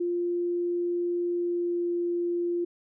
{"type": "tone with pitch glide", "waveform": "sine", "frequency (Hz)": [349.2, 347.2], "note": ["F4", "F4"], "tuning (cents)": [0, -10], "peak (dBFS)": -25, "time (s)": [0, 2.65], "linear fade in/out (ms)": 10, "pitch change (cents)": -10, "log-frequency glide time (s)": [1.3, 1.92], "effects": []}